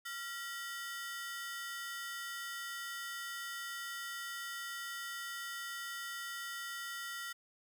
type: ring-modulated tone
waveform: sawtooth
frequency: 1649 Hz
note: G#6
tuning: 13 cents flat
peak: -34 dBFS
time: 0.05-7.33 s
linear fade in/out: 10 ms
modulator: 270 Hz
effects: none